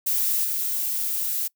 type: noise with level steps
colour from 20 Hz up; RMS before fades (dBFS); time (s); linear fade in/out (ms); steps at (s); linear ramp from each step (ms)
violet; -23 / -26; 0.06-1.48; 10; 0.44; 10
effects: noise-tail reverb RT60 0.1 s tail -24 dB re dry